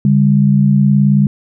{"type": "tone pair together", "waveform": "sine", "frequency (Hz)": [142.1, 201], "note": ["C#3", "G3"], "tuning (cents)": [43, 44], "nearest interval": "tritone", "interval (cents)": 601, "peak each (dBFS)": -10, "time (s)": [0.05, 1.27], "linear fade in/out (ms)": 2, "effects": []}